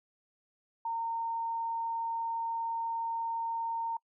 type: tone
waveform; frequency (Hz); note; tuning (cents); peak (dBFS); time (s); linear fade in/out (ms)
sine; 917; A#5; -29; -31; 0.85-3.97; 5
effects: noise-tail reverb RT60 0.1 s tail -26 dB re dry